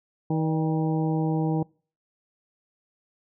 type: harmonic tone with a mistuned harmonic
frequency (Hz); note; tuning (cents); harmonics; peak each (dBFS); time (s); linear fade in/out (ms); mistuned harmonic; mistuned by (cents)
158.8; D#3; +36; 1 / 2 / 3 / 4 / 5 / 6; -24 / -27 / -33 / -40 / -34 / -41; 0.3-1.63; 5; 4; -81
effects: noise-tail reverb RT60 0.4 s tail -25 dB re dry